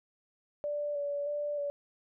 sine tone with vibrato, 580 Hz, D5, 22 cents flat, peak -31 dBFS, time 0.64-1.7 s, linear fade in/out 0 ms, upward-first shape square, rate 1.6 Hz, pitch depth 19 cents each way, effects none

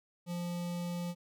square tone with notch filter, 174.5 Hz, F3, 1 cent flat, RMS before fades -37 dBFS, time 0.26-1.15 s, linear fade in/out 50 ms, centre 1600 Hz, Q 1.5, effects none

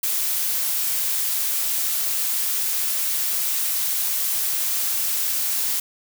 blue noise, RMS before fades -23 dBFS, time 0.03-5.8 s, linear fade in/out 5 ms, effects none

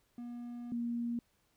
triangle / sine tone pair in turn, 240 / 236.4 Hz, B3 / A#3, -49 / +24 cents, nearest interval unison, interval 27 cents, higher first, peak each -39 / -33 dBFS, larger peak second, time 0.18-0.72 / 0.72-1.19 s, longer first, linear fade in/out 2 ms, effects pink hiss -74 dBFS RMS until 1.56 s

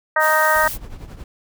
harmonic tone, 311.1 Hz, D#4, in tune, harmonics 2 / 3 / 4 / 5 / 6, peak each -20 / -20 / -20 / -20 / -20 dBFS, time 0.16-0.68 s, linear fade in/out 5 ms
blue noise, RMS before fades -28 dBFS, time 0.19-0.78 s, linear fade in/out 50 ms
brown noise with tremolo, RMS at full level -31 dBFS, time 0.55-1.24 s, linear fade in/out 2 ms, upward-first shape triangle, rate 11 Hz, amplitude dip 75%
effects none

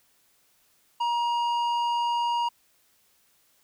triangle tone with tanh clipping, 948 Hz, A#5, 29 cents sharp, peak -25 dBFS, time 1-2.49 s, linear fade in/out 10 ms, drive 14 dB, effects white hiss -65 dBFS RMS until 3.63 s

